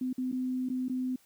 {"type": "tone with dropouts", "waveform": "sine", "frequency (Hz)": 255.3, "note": "C4", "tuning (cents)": -42, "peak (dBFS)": -29, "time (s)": [0.01, 1.16], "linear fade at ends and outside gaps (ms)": 5, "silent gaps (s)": [[0.13, 0.18], [0.317, 0.325], [0.689, 0.699], [0.884, 0.896]], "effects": ["white hiss -64 dBFS RMS until 1.25 s"]}